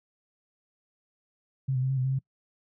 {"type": "tone with pitch steps", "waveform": "sine", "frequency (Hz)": [133.6, 127.9, 131.5, 134.6, 128, 132.9, 133.9], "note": ["C3", "C3", "C3", "C3", "C3", "C3", "C3"], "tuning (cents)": [36, -39, 9, 49, -38, 27, 40], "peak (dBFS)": -24, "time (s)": [1.68, 2.191], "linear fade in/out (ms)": 10, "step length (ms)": 73, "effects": ["noise-tail reverb RT60 0.1 s tail -24 dB re dry"]}